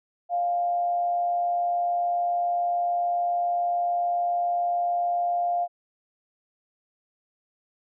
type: tone with frequency modulation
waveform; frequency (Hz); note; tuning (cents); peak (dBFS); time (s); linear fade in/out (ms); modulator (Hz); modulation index
sine; 700; F5; +4; -22; 0.29-5.68; 50; 127; 0.22
effects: none